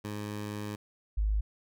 15% pulse / sine tone pair in turn, 104.4 / 52.2 Hz, G#2 / G#1, +10 / +10 cents, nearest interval octave, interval 1200 cents, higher first, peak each -29 / -25 dBFS, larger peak second, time 0.04-0.76 / 1.17-1.41 s, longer first, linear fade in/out 10 ms, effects none

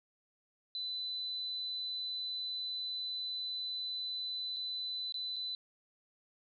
sine tone with dropouts, 4005 Hz, B7, 23 cents sharp, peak -36 dBFS, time 0.75-5.55 s, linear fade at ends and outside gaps 1 ms, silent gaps 4.563-4.567 / 5.123-5.142 / 5.36-5.364 s, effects none

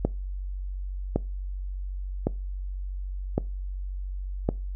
click train, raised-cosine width 2 ms, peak -9 dBFS, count 5, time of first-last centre 0.05-4.49 s, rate 0.901 Hz, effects noise-tail reverb RT60 0.3 s tail -23 dB re dry + added 47 Hz sine -30 dBFS peak until 4.75 s

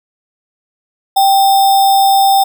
sine tone with sample-and-hold, 784 Hz, G5, in tune, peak -6 dBFS, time 1.16-2.44 s, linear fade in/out 10 ms, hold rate 4410 Hz, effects none

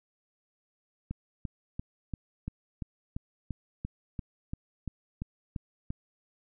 click train, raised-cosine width 5 ms, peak -22 dBFS, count 15, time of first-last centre 1.11-5.905 s, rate 2.92 Hz, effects none

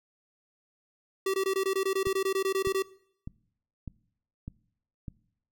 square tone bursts, 385.3 Hz, G4, 30 cents flat, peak -26 dBFS, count 16, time 1.26-2.824 s, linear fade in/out 5 ms, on 79 ms, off 20 ms
click train, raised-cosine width 5 ms, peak -25 dBFS, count 6, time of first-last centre 2.07-5.082 s, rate 1.66 Hz
effects noise-tail reverb RT60 0.7 s tail -21 dB re dry

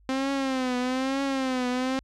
sawtooth tone with vibrato, 261.6 Hz, C4, in tune, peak -21 dBFS, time 0.09-1.99 s, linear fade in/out 0 ms, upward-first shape triangle, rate 1.1 Hz, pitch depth 100 cents each way, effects added 50 Hz sine -55 dBFS peak until 2.03 s + low-pass 6000 Hz 12 dB/octave

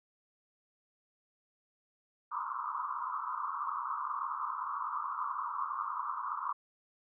pink band-pass noise, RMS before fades -37 dBFS, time 2.31-6.53 s, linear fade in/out 10 ms, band 970 to 1300 Hz, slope 96 dB/octave, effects none

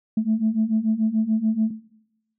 sine beating tone pair, 215.7 / 222.6 Hz, A3 / A3, -34 / +20 cents, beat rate 6.9 Hz, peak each -21 dBFS, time 0.17-1.71 s, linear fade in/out 5 ms, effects noise-tail reverb RT60 0.9 s tail -18 dB re dry + tanh soft clip ceiling -12 dBFS

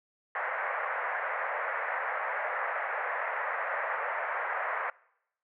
white band-pass noise, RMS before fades -33 dBFS, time 0.35-4.9 s, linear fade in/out 2 ms, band 510 to 2000 Hz, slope 48 dB/octave, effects noise-tail reverb RT60 0.8 s tail -24 dB re dry

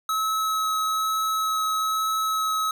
square tone with vibrato, 1288 Hz, E6, 41 cents flat, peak -23 dBFS, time 0.09-2.71 s, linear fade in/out 2 ms, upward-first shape sine, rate 1.1 Hz, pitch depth 8 cents each way, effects none

